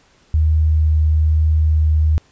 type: tone with vibrato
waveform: sine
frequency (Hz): 77.78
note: D#2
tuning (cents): 0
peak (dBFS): -11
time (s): 0.34-2.18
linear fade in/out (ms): 0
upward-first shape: triangle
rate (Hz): 1.1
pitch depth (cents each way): 9
effects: pink hiss -54 dBFS RMS until 2.31 s + resampled to 16000 Hz